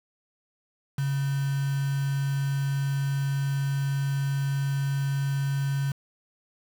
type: tone with quantisation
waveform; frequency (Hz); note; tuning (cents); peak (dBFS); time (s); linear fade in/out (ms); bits
sine; 138.59; C#3; 0; -24; 0.98-5.92; 5; 6
effects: none